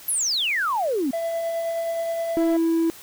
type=exponential sweep; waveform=sine; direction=down; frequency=11840 to 244.7 Hz; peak=-20 dBFS; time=0.08-1.11 s; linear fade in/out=5 ms
type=tone with tremolo; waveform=triangle; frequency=667 Hz; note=E5; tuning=20 cents sharp; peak=-20 dBFS; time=1.13-2.57 s; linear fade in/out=5 ms; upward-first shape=triangle; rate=9.5 Hz; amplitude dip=30%
type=tone; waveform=triangle; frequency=329.6 Hz; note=E4; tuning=in tune; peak=-15 dBFS; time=2.37-2.9 s; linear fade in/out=0 ms
effects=tanh soft clip ceiling -13 dBFS + white hiss -44 dBFS RMS until 3.02 s